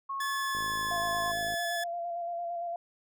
sine tone with pitch glide, 1093 to 1056.4 Hz, C#6 to C6, -25 to +16 cents, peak -32 dBFS, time 0.09-1.32 s, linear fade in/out 10 ms, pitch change -59 cents, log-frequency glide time 0.31-0.86 s
sawtooth tone, 1719 Hz, A6, 41 cents flat, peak -29 dBFS, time 0.2-1.84 s, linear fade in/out 5 ms
click train, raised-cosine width 2 ms, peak -32 dBFS, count 54, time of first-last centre 0.55-1.541 s, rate 53.5 Hz
sine tone with vibrato, 689 Hz, F5, 24 cents flat, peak -32 dBFS, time 0.91-2.76 s, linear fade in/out 2 ms, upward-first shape square, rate 8.8 Hz, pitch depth 20 cents each way
effects none

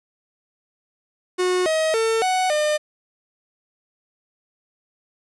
45% pulse tone with pitch steps, 364.4 / 634 / 450.1 / 743 / 604 Hz, F#4 / D#5 / A4 / F#5 / D5, -26 / +32 / +39 / +7 / +48 cents, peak -18 dBFS, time 1.38-2.78 s, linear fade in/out 20 ms, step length 280 ms, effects resampled to 24000 Hz + 9-bit

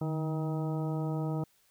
harmonic tone with a mistuned harmonic, 158.4 Hz, D#3, 31 cents sharp, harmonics 1 / 2 / 3 / 4 / 5 / 6 / 8, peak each -31 / -37 / -41 / -43 / -45 / -47 / -49 dBFS, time 0.01-1.44 s, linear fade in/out 5 ms, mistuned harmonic 1, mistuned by -59 cents, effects white hiss -68 dBFS RMS until 1.7 s

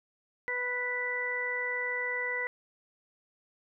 harmonic tone, 493.9 Hz, B4, in tune, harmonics 1 / 2 / 3 / 4, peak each -38 / -41 / -41 / -31 dBFS, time 0.48-2.47 s, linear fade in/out 0 ms, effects none

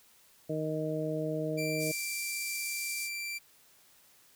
harmonic tone, 155.7 Hz, D#3, 2 cents sharp, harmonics 1 / 2 / 3 / 4, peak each -36 / -36 / -36 / -36 dBFS, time 0.49-1.92 s, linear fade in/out 10 ms
sawtooth tone, 2351 Hz, D7, 1 cent sharp, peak -32 dBFS, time 1.57-3.39 s, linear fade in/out 20 ms
white band-pass noise, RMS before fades -40 dBFS, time 1.78-3.1 s, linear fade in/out 50 ms, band 5800 to 12000 Hz, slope 24 dB/octave
effects white hiss -62 dBFS RMS until 4.35 s

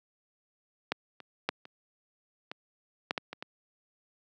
clicks, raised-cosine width 0.3 ms, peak -12 / -29 / -11 / -30 / -22 / -12 / -14 / -23 / -22 dBFS, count 9, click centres 0.92 / 1.203 / 1.49 / 1.654 / 2.515 / 3.109 / 3.178 / 3.33 / 3.425 s, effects high-pass 200 Hz 12 dB/octave

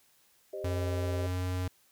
sine chord, C minor, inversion second, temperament equal with one note detuned, 392 / 523.3 / 614 Hz, G4 / C5 / Eb5, 0 / 0 / -23 cents, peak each -39 / -43 / -39 dBFS, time 0.53-1.27 s, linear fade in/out 5 ms
square tone with pitch glide, 90.4 to 91.24 Hz, F#2 to F#2, -40 to -24 cents, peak -31 dBFS, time 0.64-1.68 s, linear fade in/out 5 ms, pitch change +16 cents, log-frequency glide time 1.16-1.45 s
effects white hiss -66 dBFS RMS until 1.91 s

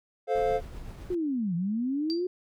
triangle chord, F major, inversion first, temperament just, 436.5 / 523.8 / 698.5 Hz, A4 / C5 / F5, -14 / +2 / 0 cents, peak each -26 dBFS, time 0.27-0.61 s, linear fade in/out 50 ms
brown noise with tremolo, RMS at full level -39 dBFS, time 0.35-1.15 s, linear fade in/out 5 ms, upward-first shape triangle, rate 7.8 Hz, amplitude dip 35%
sine linear two-way sweep, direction down then up, 370 to 164.81 to 370 Hz, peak -26 dBFS, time 1.1-2.27 s, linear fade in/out 5 ms, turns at 1.55 s
sine tone with exponential decay, 4699 Hz, D8, in tune, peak -29 dBFS, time 2.1-2.27 s, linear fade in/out 0 ms, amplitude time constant 36 ms
effects none

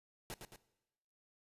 pink noise with echo, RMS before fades -45 dBFS, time 0.3-0.34 s, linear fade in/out 0 ms, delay 110 ms, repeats 2, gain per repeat -5 dB, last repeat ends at 0.56 s, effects noise-tail reverb RT60 1.0 s tail -19 dB re dry + resampled to 32000 Hz

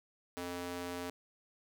square tone with high-pass filter, 88.2 Hz, F2, 18 cents sharp, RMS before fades -41 dBFS, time 0.37-1.1 s, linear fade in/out 0 ms, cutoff 310 Hz, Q 0.96, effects none

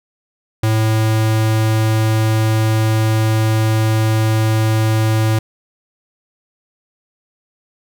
square tone, 110 Hz, A2, in tune, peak -13 dBFS, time 0.63-5.39 s, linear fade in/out 5 ms, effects none

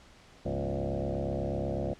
sine tone with frequency modulation, 220 Hz, A3, in tune, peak -29 dBFS, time 0.45-1.94 s, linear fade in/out 10 ms, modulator 68.2 Hz, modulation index 6.4, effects pink hiss -56 dBFS RMS until 1.99 s + low-pass 6000 Hz 12 dB/octave

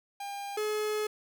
45% pulse tone pair in turn, 803 / 425.4 Hz, G5 / G#4, +41 / +42 cents, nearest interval major seventh, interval 1099 cents, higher first, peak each -36 / -29 dBFS, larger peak second, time 0.2-0.57 / 0.57-1.07 s, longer second, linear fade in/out 5 ms, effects none

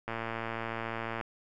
click train, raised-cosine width 0.5 ms, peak -20 dBFS, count 130, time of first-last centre 0.08-1.212 s, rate 114 Hz, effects none

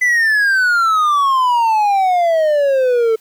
triangle exponential sweep, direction down, 2018 to 440 Hz, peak -9 dBFS, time 0.01-3.16 s, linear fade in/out 10 ms, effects white hiss -52 dBFS RMS until 3.2 s

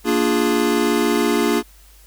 square chord, Bb dominant seventh, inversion none, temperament equal, 233.1 / 293.7 / 349.2 / 415.3 Hz, Bb3 / D4 / F4 / Ab4, 0 / 0 / 0 / 0 cents, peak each -22 dBFS, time 0.04-1.63 s, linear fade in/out 50 ms, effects added 50 Hz sine -46 dBFS peak until 2.06 s + white hiss -51 dBFS RMS until 2.06 s

